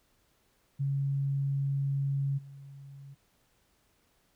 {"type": "tone with level steps", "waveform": "sine", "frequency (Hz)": 138.59, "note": "C#3", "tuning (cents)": 0, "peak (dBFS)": [-27, -45], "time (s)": [0.79, 3.15], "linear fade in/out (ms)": 20, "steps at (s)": 2.37, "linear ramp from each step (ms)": 20, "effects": ["pink hiss -70 dBFS RMS until 4.35 s"]}